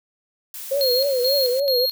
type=noise; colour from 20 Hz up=blue; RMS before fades=-34 dBFS; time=0.54-1.6 s; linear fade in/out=2 ms
type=tone with vibrato; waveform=sine; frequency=527 Hz; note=C5; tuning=12 cents sharp; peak=-18 dBFS; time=0.71-1.86 s; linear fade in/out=10 ms; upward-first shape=triangle; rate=3.5 Hz; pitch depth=160 cents each way
type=tone with tremolo; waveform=square; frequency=4262 Hz; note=C8; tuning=31 cents sharp; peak=-20 dBFS; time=0.81-1.91 s; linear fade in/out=0 ms; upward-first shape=square; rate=2.3 Hz; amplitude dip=75%
effects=none